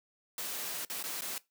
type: noise with dropouts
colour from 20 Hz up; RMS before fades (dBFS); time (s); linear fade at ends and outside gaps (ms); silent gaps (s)
white; -38; 0.38-1.38; 1; 0.849-0.899 / 1.027-1.039 / 1.209-1.22
effects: noise-tail reverb RT60 0.2 s tail -20 dB re dry + high-pass 200 Hz 12 dB/octave